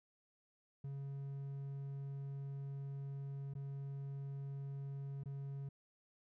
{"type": "tone with dropouts", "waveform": "triangle", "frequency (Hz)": 138.59, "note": "C#3", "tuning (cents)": 0, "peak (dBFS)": -40, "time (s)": [0.84, 5.69], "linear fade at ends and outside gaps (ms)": 5, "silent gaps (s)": [[3.538, 3.551], [5.236, 5.257]], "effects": []}